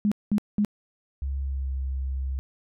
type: tone bursts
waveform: sine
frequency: 207.5 Hz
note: G#3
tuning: 1 cent flat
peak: -19 dBFS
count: 3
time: 0.05-0.648 s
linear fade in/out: 0 ms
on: 66 ms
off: 200 ms
type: tone with pitch glide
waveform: sine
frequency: 68.2 to 66.37 Hz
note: C#2 to C2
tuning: -28 to +25 cents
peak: -26 dBFS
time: 1.22-2.39 s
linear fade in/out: 0 ms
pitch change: -47 cents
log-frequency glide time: 1.41-1.71 s
effects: none